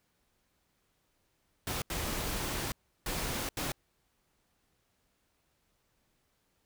pink noise bursts at uneven times, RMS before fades -35 dBFS, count 4, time 1.67-1.82 / 1.9-2.72 / 3.06-3.49 / 3.57-3.72 s, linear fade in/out 2 ms, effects pink hiss -75 dBFS RMS until 6.65 s

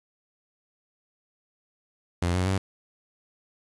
sawtooth tone with pitch steps, 87.31 / 91.39 / 95.65 Hz, F2 / F#2 / G2, 0 / -21 / -42 cents, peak -19 dBFS, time 2.22-2.58 s, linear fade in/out 5 ms, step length 120 ms, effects resampled to 24000 Hz + 8-bit

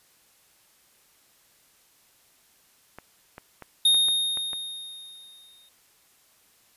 clicks, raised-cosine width 0.5 ms, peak -25 dBFS, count 7, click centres 2.986 / 3.381 / 3.623 / 3.945 / 4.085 / 4.373 / 4.532 s
square tone with exponential decay, 3700 Hz, A#7, 14 cents flat, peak -16 dBFS, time 3.85-5.69 s, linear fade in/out 5 ms, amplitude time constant 400 ms
effects white hiss -61 dBFS RMS until 6.76 s + resampled to 32000 Hz

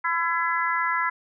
harmonic tone, 336.1 Hz, E4, 34 cents sharp, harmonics 3 / 4 / 5 / 6, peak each -26 / -27 / -28 / -29 dBFS, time 0.04-1.1 s, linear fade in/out 10 ms, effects none

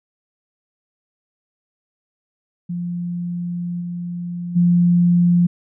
sine tone with level steps, 174.61 Hz, F3, in tune, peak -22 / -24 / -11 dBFS, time 2.69-5.47 s, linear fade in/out 10 ms, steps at 3.8 / 4.55 s, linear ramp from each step 20 ms, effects none

